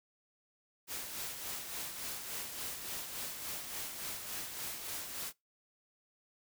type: noise with tremolo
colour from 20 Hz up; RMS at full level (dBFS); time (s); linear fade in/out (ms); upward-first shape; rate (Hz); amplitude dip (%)
white; -40; 0.87-5.33; 50; sine; 3.5; 45
effects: noise-tail reverb RT60 0.2 s tail -24 dB re dry